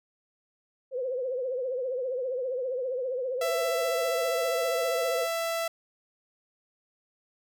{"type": "tone with vibrato", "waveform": "sine", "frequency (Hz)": 510, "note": "C5", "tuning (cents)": -44, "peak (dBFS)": -28, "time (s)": [0.91, 5.28], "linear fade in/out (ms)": 50, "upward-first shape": "triangle", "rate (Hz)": 15, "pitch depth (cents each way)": 110}
{"type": "tone", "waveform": "sawtooth", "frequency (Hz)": 665, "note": "E5", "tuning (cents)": 15, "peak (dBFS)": -24, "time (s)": [3.41, 5.68], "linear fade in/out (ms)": 5}
{"effects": []}